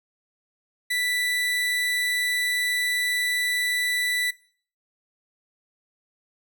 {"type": "tone", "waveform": "30% pulse", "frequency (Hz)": 1975.5, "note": "B6", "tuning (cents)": 0, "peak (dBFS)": -20, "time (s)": [0.9, 4.31], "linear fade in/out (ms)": 10, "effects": ["noise-tail reverb RT60 0.5 s tail -21 dB re dry"]}